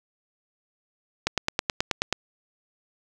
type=click train; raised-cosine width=0.2 ms; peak=-5 dBFS; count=9; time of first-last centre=1.27-2.127 s; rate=9.34 Hz; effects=none